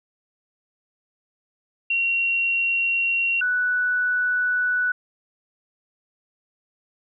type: tone pair in turn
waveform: sine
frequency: 2744 / 1482.4 Hz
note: F7 / F#6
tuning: -31 / +3 cents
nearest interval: major seventh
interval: 1066 cents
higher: first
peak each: -19 dBFS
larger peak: neither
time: 1.9-3.41 / 3.41-4.92 s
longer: neither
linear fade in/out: 5 ms
effects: none